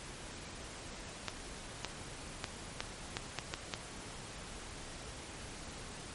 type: clicks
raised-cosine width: 0.2 ms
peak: -17 dBFS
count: 8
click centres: 1.283 / 1.847 / 2.442 / 2.805 / 3.169 / 3.387 / 3.539 / 3.738 s
effects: pink hiss -47 dBFS RMS until 6.14 s + MP3 48 kbps